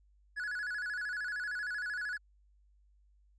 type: tone with vibrato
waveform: triangle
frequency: 1577 Hz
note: G6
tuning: 10 cents sharp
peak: -33 dBFS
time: 0.36-2.18 s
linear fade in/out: 20 ms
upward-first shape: square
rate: 13 Hz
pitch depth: 120 cents each way
effects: added 50 Hz sine -63 dBFS peak until 3.38 s + resampled to 22050 Hz